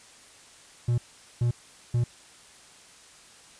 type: tone bursts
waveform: triangle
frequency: 120 Hz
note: B2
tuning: 49 cents flat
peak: -19 dBFS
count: 3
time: 0.88-2.04 s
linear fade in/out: 5 ms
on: 100 ms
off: 430 ms
effects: white hiss -52 dBFS RMS until 3.59 s + resampled to 22050 Hz